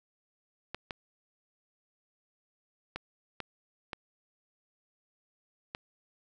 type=clicks; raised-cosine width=0.3 ms; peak=-20 dBFS; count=6; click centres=0.746 / 0.908 / 2.96 / 3.403 / 3.932 / 5.749 s; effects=none